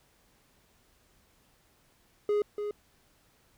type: tone with echo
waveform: triangle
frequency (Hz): 415.3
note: G#4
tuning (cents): 0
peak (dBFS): -22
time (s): 2.29-2.42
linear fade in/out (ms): 2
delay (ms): 290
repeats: 1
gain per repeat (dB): -7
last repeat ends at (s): 2.71
effects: pink hiss -66 dBFS RMS until 3.57 s